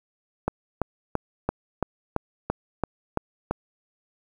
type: click train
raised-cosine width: 1 ms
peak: -9 dBFS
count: 10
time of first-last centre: 0.48-3.51 s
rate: 2.97 Hz
effects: 8-bit